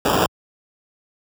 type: noise with sample-and-hold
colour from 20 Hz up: blue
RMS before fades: -18 dBFS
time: 0.05-0.26 s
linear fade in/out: 2 ms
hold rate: 2100 Hz
effects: high-pass 80 Hz 12 dB/octave